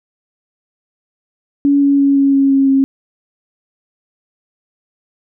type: tone with pitch steps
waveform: sine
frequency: 282.7 / 280.6 / 278.5 / 276.4 / 274.3 / 272.3 / 270.2 Hz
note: C#4 / C#4 / C#4 / C#4 / C#4 / C#4 / C#4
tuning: +34 / +21 / +8 / -5 / -18 / -31 / -44 cents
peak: -8 dBFS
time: 1.65-2.84 s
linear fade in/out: 0 ms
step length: 170 ms
effects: none